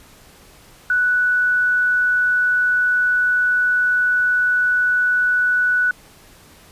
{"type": "tone", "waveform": "sine", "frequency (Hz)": 1480, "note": "F#6", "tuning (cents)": 0, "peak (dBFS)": -14, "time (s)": [0.9, 5.91], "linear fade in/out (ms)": 2, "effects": ["pink hiss -47 dBFS RMS until 6.71 s", "resampled to 32000 Hz"]}